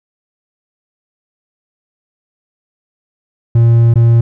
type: tone with dropouts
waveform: triangle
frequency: 116.54 Hz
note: A#2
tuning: in tune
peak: -3 dBFS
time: 3.55-4.21 s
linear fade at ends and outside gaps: 5 ms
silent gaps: 3.94-3.956 s
effects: none